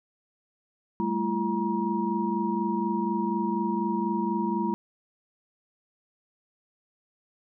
sine tone cluster, 197.5 / 221.6 / 338.9 / 950 Hz, G3 / A3 / E4 / A#5, +13 / +13 / +48 / +33 cents, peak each -30 dBFS, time 1-4.74 s, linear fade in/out 0 ms, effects none

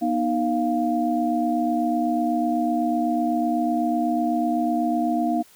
sine tone cluster, 242.6 / 310.6 / 698 Hz, B3 / D#4 / F5, -31 / -3 / -1 cents, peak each -24 dBFS, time 0.01-5.43 s, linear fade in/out 20 ms, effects white hiss -53 dBFS RMS until 5.55 s

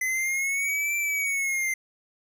square linear two-way sweep, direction up then down, 2025 to 2349 to 2077 Hz, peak -25 dBFS, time 0.01-1.74 s, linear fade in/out 5 ms, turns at 0.96 s, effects none

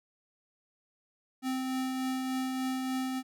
square tone with tremolo, 260 Hz, C4, 11 cents flat, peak -30 dBFS, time 1.42-3.23 s, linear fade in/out 50 ms, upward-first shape triangle, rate 3.4 Hz, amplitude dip 30%, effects none

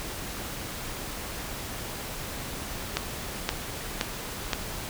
click train, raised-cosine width 0.2 ms, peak -7 dBFS, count 4, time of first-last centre 2.97-4.533 s, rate 1.92 Hz, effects pink hiss -36 dBFS RMS until 4.89 s

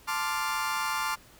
35% pulse chord, D minor seventh, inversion second, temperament equal, 880 / 1046.5 / 1174.7 / 1396.9 Hz, A5 / C6 / D6 / F6, 0 / 0 / 0 / 0 cents, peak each -32 dBFS, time 0.07-1.16 s, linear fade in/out 20 ms, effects pink hiss -55 dBFS RMS until 1.39 s

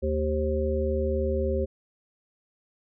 harmonic tone with a mistuned harmonic, 76 Hz, D#2, 40 cents flat, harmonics 1 / 3 / 5 / 7, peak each -27 / -33 / -29 / -29 dBFS, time 0.02-1.66 s, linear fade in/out 20 ms, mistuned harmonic 5, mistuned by +38 cents, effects none

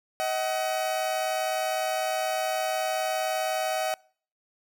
40% pulse tone pair together, 632.4 / 752 Hz, D#5 / F#5, +28 / +28 cents, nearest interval minor third, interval 300 cents, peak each -28 dBFS, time 0.2-3.94 s, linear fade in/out 0 ms, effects noise-tail reverb RT60 0.5 s tail -26 dB re dry

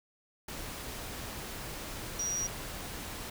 sine tone in noise, 5760 Hz, F#8, 47 cents flat, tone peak -31 dBFS, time 2.19-2.47 s, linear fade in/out 5 ms, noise pink, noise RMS -41 dBFS, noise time 0.48-3.3 s, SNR +7 dB, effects none

